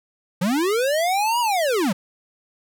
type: linear two-way sweep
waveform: square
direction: up then down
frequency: 164.81 to 982 to 164.81 Hz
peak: -19 dBFS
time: 0.41-1.93 s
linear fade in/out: 10 ms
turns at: 1.4 s
effects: none